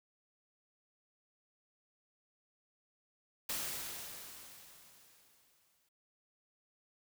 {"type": "noise with exponential decay", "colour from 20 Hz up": "white", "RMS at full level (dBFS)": -37, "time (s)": [3.49, 5.89], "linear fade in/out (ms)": 5, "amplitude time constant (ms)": 520, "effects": []}